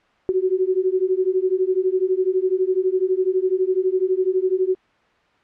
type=beating tone pair; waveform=sine; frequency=367.4 / 379.4 Hz; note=F#4 / F#4; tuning=-12 / +43 cents; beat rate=12 Hz; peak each=-20 dBFS; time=0.29-4.75 s; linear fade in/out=0 ms; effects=white hiss -58 dBFS RMS until 5.43 s + low-pass 2000 Hz 12 dB/octave